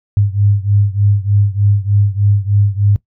sine beating tone pair, 100.5 / 103.8 Hz, G2 / G#2, +44 / 0 cents, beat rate 3.3 Hz, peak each -12 / -14 dBFS, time 0.17-2.96 s, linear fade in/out 0 ms, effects noise-tail reverb RT60 0.1 s tail -19 dB re dry

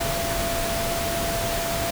sine tone in noise, 676 Hz, E5, 43 cents sharp, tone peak -27 dBFS, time 0-1.91 s, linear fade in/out 10 ms, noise pink, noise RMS -27 dBFS, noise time 0-1.91 s, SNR -3 dB, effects none

